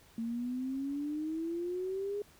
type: exponential sweep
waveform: sine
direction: up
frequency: 225.7 to 415.3 Hz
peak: -33 dBFS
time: 0.18-2.22 s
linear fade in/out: 2 ms
effects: pink hiss -61 dBFS RMS until 2.39 s